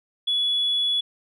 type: tone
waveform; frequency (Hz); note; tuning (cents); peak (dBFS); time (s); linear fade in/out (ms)
sine; 3400; G#7; +40; -19; 0.27-1.01; 10
effects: tanh soft clip ceiling -15 dBFS